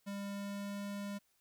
square tone with pitch glide, 200 to 201.7 Hz, G3 to G3, +35 to +50 cents, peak -40 dBFS, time 0.06-1.19 s, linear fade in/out 20 ms, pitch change +15 cents, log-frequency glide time 0.17-0.84 s, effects white hiss -75 dBFS RMS until 1.4 s

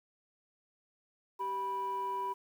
sine tone pair together, 389.5 / 981.5 Hz, G4 / B5, -11 / -11 cents, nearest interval octave + major third, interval 1600 cents, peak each -40 / -32 dBFS, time 1.39-2.34 s, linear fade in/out 20 ms, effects tanh soft clip ceiling -29 dBFS + 10-bit

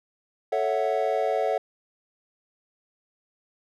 triangle chord, F# minor seventh, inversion first, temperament equal, 440 / 554.4 / 659.3 / 740 Hz, A4 / C#5 / E5 / F#5, 0 / 0 / 0 / 0 cents, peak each -26 dBFS, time 0.52-1.58 s, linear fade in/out 5 ms, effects none

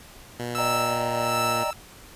10% pulse tone with pitch glide, 120.6 to 117.44 Hz, B2 to A#2, -41 to +13 cents, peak -21 dBFS, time 0.39-1.64 s, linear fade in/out 10 ms, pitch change -46 cents, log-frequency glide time 0.61-1.45 s
sawtooth tone with tremolo, 1318.5 Hz, E6, in tune, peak -20 dBFS, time 0.55-1.73 s, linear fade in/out 0 ms, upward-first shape sine, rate 1.4 Hz, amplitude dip 75%
triangle chord, Eb major seventh, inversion third, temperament equal, 587.3 / 622.3 / 784 / 932.3 Hz, D5 / Eb5 / G5 / Bb5, 0 / 0 / 0 / 0 cents, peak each -30 / -28 / -32 / -28 dBFS, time 0.58-1.71 s, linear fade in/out 5 ms
effects pink hiss -47 dBFS RMS until 2.15 s + resampled to 32000 Hz

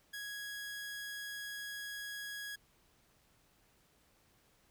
sawtooth tone, 1661.2 Hz, G#6, in tune, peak -38 dBFS, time 0.13-2.56 s, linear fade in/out 10 ms, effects pink hiss -70 dBFS RMS until 4.7 s

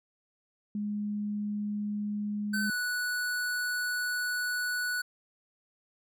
sine tone, 207.7 Hz, G#3, in tune, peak -30 dBFS, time 0.75-2.7 s, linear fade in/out 2 ms
square tone with pitch glide, 1524 to 1476.3 Hz, G6 to F#6, -49 to -4 cents, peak -30 dBFS, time 2.53-5.02 s, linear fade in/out 10 ms, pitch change -55 cents, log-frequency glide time 2.64-2.71 s
effects none

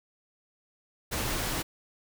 pink noise, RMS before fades -31 dBFS, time 1.11-1.63 s, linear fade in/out 20 ms, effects none

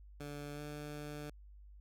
15% pulse tone with pitch glide, 145.4 to 148.03 Hz, D3 to D3, -17 to +14 cents, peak -37 dBFS, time 0.2-1.3 s, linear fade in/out 5 ms, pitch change +31 cents, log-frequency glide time 0.53-0.61 s, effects added 50 Hz sine -53 dBFS peak until 1.8 s

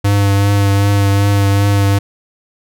square tone with vibrato, 100.2 Hz, G2, 38 cents sharp, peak -10 dBFS, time 0.04-1.99 s, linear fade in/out 10 ms, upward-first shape triangle, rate 2.6 Hz, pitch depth 21 cents each way, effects none

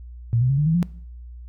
sine tone with pitch steps, 116.54 / 126.36 / 137 / 148.54 / 161.05 / 174.61 Hz, A#2 / B2 / C#3 / D3 / E3 / F3, 0 / +40 / -20 / +20 / -40 / 0 cents, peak -16 dBFS, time 0.33-0.828 s, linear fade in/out 0 ms, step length 83 ms, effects noise-tail reverb RT60 0.6 s tail -21 dB re dry + added 60 Hz sine -36 dBFS peak until 1.48 s

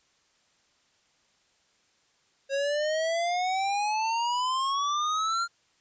square exponential sweep, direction up, 543 to 1400 Hz, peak -26 dBFS, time 2.49-5.48 s, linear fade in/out 50 ms, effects white hiss -67 dBFS RMS until 5.8 s + resampled to 16000 Hz

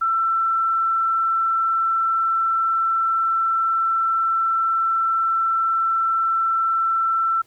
sine tone, 1339 Hz, E6, 27 cents sharp, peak -17 dBFS, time 0.01-7.42 s, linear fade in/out 10 ms, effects pink hiss -59 dBFS RMS until 7.46 s

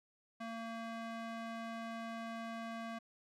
square tone with band-pass filter, 227.8 Hz, A#3, 40 cents flat, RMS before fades -44 dBFS, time 0.4-2.99 s, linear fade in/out 10 ms, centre 1100 Hz, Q 0.58, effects none

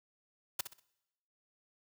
white noise with echo, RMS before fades -33 dBFS, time 0.59-0.61 s, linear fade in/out 5 ms, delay 63 ms, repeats 3, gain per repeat -10 dB, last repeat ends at 0.799 s, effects noise-tail reverb RT60 1.0 s tail -25 dB re dry + high-pass 80 Hz 12 dB/octave

